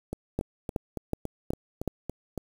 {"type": "two click trains", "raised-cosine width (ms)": 2, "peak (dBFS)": [-19, -14], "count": [9, 5], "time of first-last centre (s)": [[0.13, 2.377], [0.39, 1.877]], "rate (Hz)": [3.56, 2.69], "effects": ["7-bit"]}